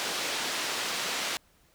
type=band-pass noise; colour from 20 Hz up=white; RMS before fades=-32 dBFS; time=0-1.37 s; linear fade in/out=0 ms; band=230 to 4900 Hz; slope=12 dB/octave; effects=pink hiss -64 dBFS RMS until 1.74 s